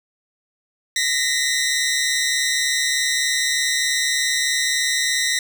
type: tone pair together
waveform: 15% pulse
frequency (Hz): 1864.7 / 2008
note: A#6 / B6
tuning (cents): 0 / +28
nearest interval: minor second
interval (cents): 128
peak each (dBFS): -15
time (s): 0.96-5.39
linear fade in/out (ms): 2
effects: none